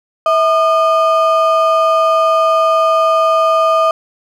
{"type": "ring-modulated tone", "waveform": "triangle", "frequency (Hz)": 932.3, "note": "A#5", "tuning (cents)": 0, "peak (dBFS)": -4, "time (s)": [0.26, 3.91], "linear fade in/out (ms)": 2, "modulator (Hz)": 284, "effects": []}